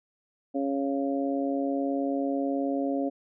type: harmonic tone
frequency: 138.5 Hz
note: C#3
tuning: 1 cent flat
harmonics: 2 / 3 / 4 / 5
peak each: -27 / -36 / -32 / -35 dBFS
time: 0.54-3.1 s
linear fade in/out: 20 ms
effects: none